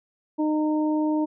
harmonic tone, 306.5 Hz, D#4, 26 cents flat, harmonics 1 / 2 / 3, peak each -21 / -31 / -32 dBFS, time 0.38-1.26 s, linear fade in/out 20 ms, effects none

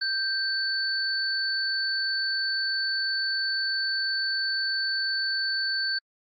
sine tone pair together, 1568 / 4477 Hz, G6 / C#8, 0 / +16 cents, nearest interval octave + tritone, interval 1816 cents, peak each -28 / -27 dBFS, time 0.01-5.99 s, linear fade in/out 10 ms, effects AAC 48 kbps

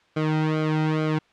sawtooth tone with flanger, 155.6 Hz, D#3, in tune, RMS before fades -23 dBFS, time 0.16-1.19 s, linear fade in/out 10 ms, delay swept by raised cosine 1.1 to 1.79 ms, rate 2.3 Hz, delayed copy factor -0.95, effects white hiss -60 dBFS RMS until 1.32 s + low-pass 3000 Hz 12 dB/octave

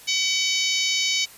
harmonic tone, 756 Hz, F#5, 37 cents sharp, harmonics 3 / 4 / 5 / 6 / 7 / 8 / 9, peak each -26 / -27 / -28 / -29 / -29 / -30 / -31 dBFS, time 0.07-1.26 s, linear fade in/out 20 ms, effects white hiss -46 dBFS RMS until 1.37 s + resampled to 32000 Hz

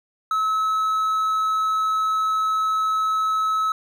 triangle tone, 1293 Hz, E6, 34 cents flat, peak -17 dBFS, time 0.31-3.72 s, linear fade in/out 2 ms, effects none

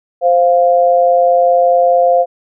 sine tone pair together, 522.9 / 698 Hz, C5 / F5, -1 / -1 cents, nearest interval perfect fourth, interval 500 cents, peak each -10 dBFS, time 0.21-2.26 s, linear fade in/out 50 ms, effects none

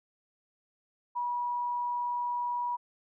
sine tone, 969 Hz, B5, 33 cents flat, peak -29 dBFS, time 1.15-2.77 s, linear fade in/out 20 ms, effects none

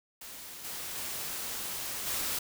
white noise with level steps, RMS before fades -45 / -39 / -37 / -33 dBFS, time 0.21-2.39 s, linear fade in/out 5 ms, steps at 0.64 / 0.95 / 2.06 s, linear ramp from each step 10 ms, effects none

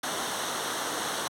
pink noise with comb filter, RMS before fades -31 dBFS, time 0.03-1.28 s, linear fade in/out 5 ms, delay 0.41 ms, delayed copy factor -0.6, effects high-pass 200 Hz 12 dB/octave + low-pass 11000 Hz 12 dB/octave

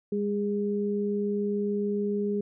sine tone pair together, 203.4 / 410.3 Hz, G#3 / G#4, -36 / -21 cents, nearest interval octave, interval 1215 cents, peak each -28 dBFS, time 0.12-2.41 s, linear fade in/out 5 ms, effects none

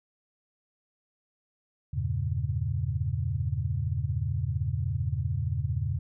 sine chord, E diminished seventh, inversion none, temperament equal with one note detuned, 82.41 / 98 / 115.47 / 138.59 Hz, E2 / G2 / Bb2 / Db3, 0 / 0 / -16 / 0 cents, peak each -32 dBFS, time 1.93-5.99 s, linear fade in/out 10 ms, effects none

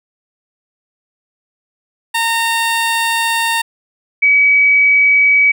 15% pulse / sine tone pair in turn, 917 / 2275 Hz, A#5 / C#7, -29 / +44 cents, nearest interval octave + major third, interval 1573 cents, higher second, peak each -7 dBFS, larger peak neither, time 2.14-3.62 / 4.22-5.52 s, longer first, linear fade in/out 10 ms, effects none

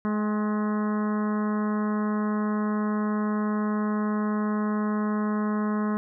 harmonic tone with a mistuned harmonic, 211.5 Hz, G#3, 32 cents sharp, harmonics 1 / 2 / 3 / 4 / 5 / 6 / 7 / 8 / 9, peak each -24 / -34 / -39 / -42 / -35 / -39 / -43 / -46 / -48 dBFS, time 0.05-5.97 s, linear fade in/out 0 ms, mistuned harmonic 4, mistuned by -31 cents, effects none

